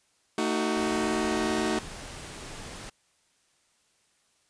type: chord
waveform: sawtooth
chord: D# diminished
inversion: second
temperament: just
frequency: 224 / 311.1 / 373.4 Hz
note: A3 / D#4 / F#4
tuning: +31 / 0 / +16 cents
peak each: -26 dBFS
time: 0.38-1.79 s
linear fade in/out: 2 ms
type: noise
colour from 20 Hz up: pink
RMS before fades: -41 dBFS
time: 0.76-2.9 s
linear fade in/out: 10 ms
effects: white hiss -68 dBFS RMS until 4.49 s + resampled to 22050 Hz